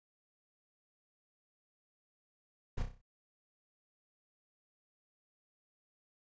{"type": "noise with echo", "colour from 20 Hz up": "brown", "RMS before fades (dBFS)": -33, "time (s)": [2.77, 2.83], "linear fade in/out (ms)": 10, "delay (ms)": 31, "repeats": 6, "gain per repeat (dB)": -6, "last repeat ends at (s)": 3.016, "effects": ["resampled to 16000 Hz"]}